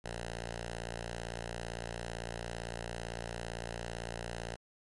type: tone with notch filter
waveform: 5% pulse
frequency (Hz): 57.8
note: A#1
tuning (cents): -14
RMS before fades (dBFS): -41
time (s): 0.04-4.56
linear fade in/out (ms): 10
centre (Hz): 280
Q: 0.9
effects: MP3 48 kbps